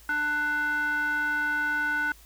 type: tone with band-pass filter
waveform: square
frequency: 297 Hz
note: D4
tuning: 20 cents sharp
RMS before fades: -27 dBFS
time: 0.09-2.12 s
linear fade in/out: 2 ms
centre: 1400 Hz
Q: 8.3
effects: added 53 Hz sine -52 dBFS peak until 2.25 s + white hiss -55 dBFS RMS until 2.25 s